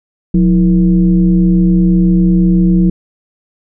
sine tone with frequency modulation, 180 Hz, F#3, 47 cents flat, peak -6 dBFS, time 0.34-2.9 s, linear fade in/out 5 ms, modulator 146 Hz, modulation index 0.72, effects none

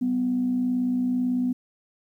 sine tone pair together, 191.93 / 250 Hz, G3 / B3, -36 / +21 cents, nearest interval perfect fourth, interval 457 cents, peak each -32 / -21 dBFS, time 0.01-1.53 s, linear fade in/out 10 ms, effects tanh soft clip ceiling -15 dBFS + 10-bit

